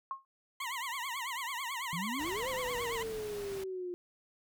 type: tone with exponential decay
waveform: sine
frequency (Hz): 1077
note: C6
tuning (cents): +50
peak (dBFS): -31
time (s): 0.11-0.25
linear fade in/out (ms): 1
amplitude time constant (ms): 29
type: tone with vibrato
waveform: 20% pulse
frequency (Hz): 1014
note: B5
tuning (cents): +45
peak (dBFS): -31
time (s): 0.6-3.03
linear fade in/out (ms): 5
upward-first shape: triangle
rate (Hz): 9.1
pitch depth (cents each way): 210
type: exponential two-way sweep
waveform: sine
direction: up then down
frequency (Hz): 159.1 to 525 to 351.9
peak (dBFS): -36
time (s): 1.93-3.94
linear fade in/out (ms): 0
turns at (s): 2.47
type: noise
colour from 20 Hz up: pink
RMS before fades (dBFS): -47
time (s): 2.19-3.64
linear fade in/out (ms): 5
effects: none